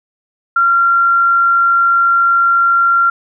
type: tone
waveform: sine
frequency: 1377 Hz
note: F6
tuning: 25 cents flat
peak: -8 dBFS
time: 0.56-3.1 s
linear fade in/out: 5 ms
effects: none

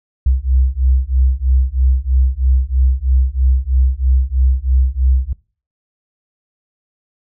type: beating tone pair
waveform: sine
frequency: 63.2 / 66.3 Hz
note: B1 / C2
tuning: +41 / +23 cents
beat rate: 3.1 Hz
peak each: -14 dBFS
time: 0.26-5.33 s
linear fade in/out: 5 ms
effects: noise-tail reverb RT60 0.4 s tail -23 dB re dry

